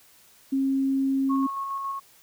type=tone; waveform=sine; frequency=270 Hz; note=C#4; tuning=45 cents flat; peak=-21 dBFS; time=0.52-1.47 s; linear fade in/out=10 ms
type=tone with tremolo; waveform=sine; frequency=1096 Hz; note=C#6; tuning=20 cents flat; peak=-27 dBFS; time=1.29-2 s; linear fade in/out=20 ms; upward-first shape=square; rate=7.2 Hz; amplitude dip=25%
effects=white hiss -56 dBFS RMS until 2.22 s